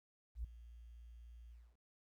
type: tone with ADSR envelope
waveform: sine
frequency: 58.27 Hz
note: A#1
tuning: in tune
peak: -37 dBFS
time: 0.35-1.77 s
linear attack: 92 ms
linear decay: 6 ms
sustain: -16 dB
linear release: 260 ms
effects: 13-bit